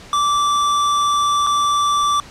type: tone with dropouts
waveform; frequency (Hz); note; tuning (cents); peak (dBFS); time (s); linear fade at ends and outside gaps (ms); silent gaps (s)
square; 1166; D6; -13; -15; 0.13-2.2; 1; 1.466-1.47
effects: pink hiss -40 dBFS RMS until 2.3 s + low-pass 7000 Hz 12 dB/octave